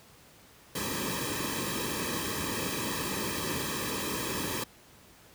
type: noise with comb filter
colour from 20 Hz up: pink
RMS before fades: -33 dBFS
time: 0.75-4.64 s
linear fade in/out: 5 ms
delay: 1.4 ms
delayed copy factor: -0.9
effects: pink hiss -56 dBFS RMS until 5.34 s + high-pass 60 Hz 12 dB/octave